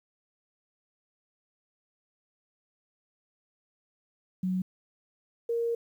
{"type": "tone pair in turn", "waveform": "sine", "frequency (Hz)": [185, 466.2], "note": ["F#3", "A#4"], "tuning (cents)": [0, 0], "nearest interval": "octave + major third", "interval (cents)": 1600, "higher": "second", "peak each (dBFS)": -26, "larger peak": "neither", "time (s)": [[4.43, 4.62], [5.49, 5.75]], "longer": "second", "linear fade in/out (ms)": 5, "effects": ["10-bit"]}